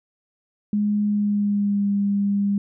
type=tone with pitch glide; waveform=sine; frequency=207.7 to 201.1 Hz; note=G#3 to G3; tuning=0 to +44 cents; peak=-18 dBFS; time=0.73-2.58 s; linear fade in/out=2 ms; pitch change=-56 cents; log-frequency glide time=1.05-1.9 s; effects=none